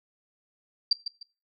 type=tone with echo; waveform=sine; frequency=4708 Hz; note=D8; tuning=3 cents sharp; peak=-17 dBFS; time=0.91-0.93 s; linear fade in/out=5 ms; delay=150 ms; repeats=2; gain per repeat=-11 dB; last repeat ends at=1.23 s; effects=noise-tail reverb RT60 0.3 s tail -20 dB re dry